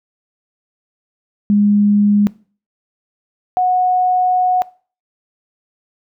sine tone pair in turn, 205.6 / 732.7 Hz, G#3 / F#5, -17 / -17 cents, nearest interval octave + minor seventh, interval 2200 cents, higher second, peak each -9 / -11 dBFS, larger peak first, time 1.5-2.27 / 3.57-4.62 s, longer second, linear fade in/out 0 ms, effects noise-tail reverb RT60 0.4 s tail -21 dB re dry

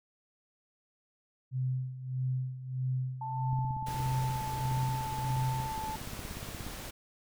sine tone with tremolo, 128.9 Hz, C3, 26 cents flat, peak -28 dBFS, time 1.51-5.72 s, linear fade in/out 50 ms, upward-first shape sine, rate 1.6 Hz, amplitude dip 75%
sine tone with vibrato, 880 Hz, A5, in tune, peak -35 dBFS, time 3.21-5.96 s, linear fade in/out 5 ms, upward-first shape triangle, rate 1.4 Hz, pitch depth 15 cents each way
click train, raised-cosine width 5 ms, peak -30 dBFS, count 54, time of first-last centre 3.53-6.666 s, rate 16.9 Hz
pink noise, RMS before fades -43 dBFS, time 3.86-6.91 s, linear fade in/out 10 ms
effects none

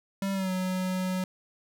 square tone with pitch glide, 195.5 to 185.17 Hz, G3 to F#3, -4 to +2 cents, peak -28 dBFS, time 0.22-1.24 s, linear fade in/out 2 ms, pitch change -94 cents, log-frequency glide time 0.33-0.51 s, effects none

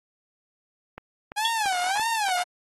click train, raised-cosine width 0.5 ms, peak -22 dBFS, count 4, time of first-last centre 0.98-1.997 s, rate 2.95 Hz
sawtooth tone with vibrato, 810 Hz, G#5, 43 cents flat, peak -20 dBFS, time 1.36-2.44 s, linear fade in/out 20 ms, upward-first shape sine, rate 1.7 Hz, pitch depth 220 cents each way
sine tone with exponential decay, 3373 Hz, G#7, 26 cents sharp, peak -18 dBFS, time 1.45-1.55 s, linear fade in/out 1 ms, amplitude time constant 21 ms
effects AAC 32 kbps

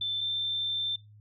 sine tone pair in turn, 3539 / 3564 Hz, A7 / A7, +9 / +22 cents, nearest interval unison, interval 13 cents, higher second, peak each -28 dBFS, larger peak neither, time 0.01-0.21 / 0.21-0.96 s, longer second, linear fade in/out 5 ms, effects noise-tail reverb RT60 0.2 s tail -19 dB re dry + added 105 Hz sine -51 dBFS peak until 1.2 s

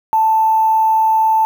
sine tone with quantisation, 882 Hz, A5, 4 cents sharp, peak -10 dBFS, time 0.13-1.45 s, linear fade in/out 0 ms, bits 6, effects none

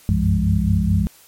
sine tone cluster, 63.7 / 92.8 / 97.5 / 169 / 204.6 Hz, C2 / F#2 / G2 / E3 / G#3, -46 / +6 / -9 / +43 / -26 cents, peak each -21 dBFS, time 0.09-1.07 s, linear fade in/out 0 ms, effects white hiss -49 dBFS RMS until 1.27 s + MP3 64 kbps

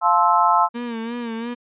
sine chord, F major seventh, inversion none, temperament just, 698.5 / 873.1 / 1047.7 / 1309.6 Hz, F5 / A5 / C6 / E6, 0 / -14 / +2 / -12 cents, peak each -21 / -18 / -18 / -19 dBFS, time 0.01-0.69 s, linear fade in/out 50 ms
35% pulse tone with vibrato, 233.1 Hz, A#3, in tune, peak -24 dBFS, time 0.74-1.55 s, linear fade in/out 20 ms, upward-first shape sine, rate 2.9 Hz, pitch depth 66 cents each way
effects resampled to 8000 Hz

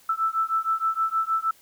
sine beating tone pair, 1318 / 1324.4 Hz, E6 / E6, -1 / +8 cents, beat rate 6.4 Hz, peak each -25 / -25 dBFS, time 0.09-1.51 s, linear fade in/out 5 ms, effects white hiss -56 dBFS RMS until 1.61 s

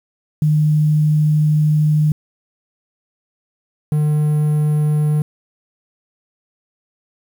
sine / triangle tone pair in turn, 152.2 / 150.71 Hz, D#3 / D3, -38 / +45 cents, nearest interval unison, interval 17 cents, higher first, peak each -11 / -11 dBFS, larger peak neither, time 0.42-2.12 / 3.92-5.22 s, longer first, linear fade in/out 2 ms, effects 7-bit

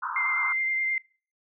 pink band-pass noise, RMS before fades -32 dBFS, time 0.02-0.53 s, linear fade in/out 10 ms, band 940 to 1500 Hz, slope 96 dB/octave
sine tone with vibrato, 2093 Hz, C7, in tune, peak -24 dBFS, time 0.16-0.98 s, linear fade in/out 2 ms, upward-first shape triangle, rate 9.6 Hz, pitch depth 17 cents each way
effects noise-tail reverb RT60 0.4 s tail -25 dB re dry

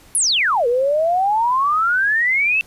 sine exponential two-way sweep, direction down then up, 11175 to 466.2 to 2689 Hz, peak -14 dBFS, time 0.15-2.61 s, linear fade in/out 0 ms, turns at 0.67 s, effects pink hiss -48 dBFS RMS until 2.66 s + resampled to 32000 Hz

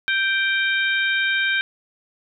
harmonic tone with a mistuned harmonic, 784 Hz, G5, in tune, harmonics 2 / 3 / 4 / 5, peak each -20 / -24 / -28 / -29 dBFS, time 0.08-1.61 s, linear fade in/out 0 ms, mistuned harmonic 5, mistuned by -93 cents, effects none

